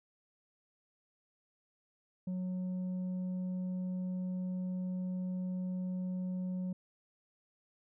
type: tone with tanh clipping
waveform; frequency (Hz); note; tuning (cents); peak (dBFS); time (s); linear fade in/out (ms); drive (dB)
sine; 183.4; F#3; -15; -35; 2.27-6.73; 5; 4
effects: none